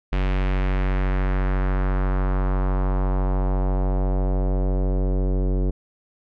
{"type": "tone with low-pass filter sweep", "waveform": "square", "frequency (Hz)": 46.99, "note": "F#1", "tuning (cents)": 28, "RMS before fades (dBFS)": -21, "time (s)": [0.12, 5.71], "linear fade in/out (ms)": 10, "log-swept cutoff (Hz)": [2700, 420], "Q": 1.6, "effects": []}